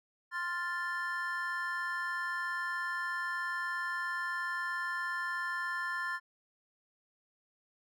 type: chord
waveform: triangle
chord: F major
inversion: second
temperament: equal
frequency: 1046.5 / 1396.9 / 1760 Hz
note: C6 / F6 / A6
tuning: 0 / 0 / 0 cents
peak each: -37 / -38 / -34 dBFS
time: 0.31-6.2 s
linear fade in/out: 50 ms
effects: none